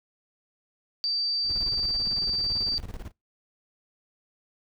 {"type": "tone", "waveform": "sine", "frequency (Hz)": 4648, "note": "D8", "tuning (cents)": -19, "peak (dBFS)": -24, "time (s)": [1.04, 2.78], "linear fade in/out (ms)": 0}
{"type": "noise with tremolo", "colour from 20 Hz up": "brown", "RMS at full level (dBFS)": -36, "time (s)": [1.44, 3.12], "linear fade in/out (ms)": 50, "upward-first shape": "square", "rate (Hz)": 18, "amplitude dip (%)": 75}
{"effects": ["noise-tail reverb RT60 0.2 s tail -25 dB re dry"]}